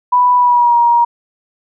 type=tone with pitch glide; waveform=sine; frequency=987.8 to 946.5 Hz; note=B5 to A#5; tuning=0 to +26 cents; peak=-7 dBFS; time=0.12-1.05 s; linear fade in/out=10 ms; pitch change=-74 cents; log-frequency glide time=0.36-0.77 s; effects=none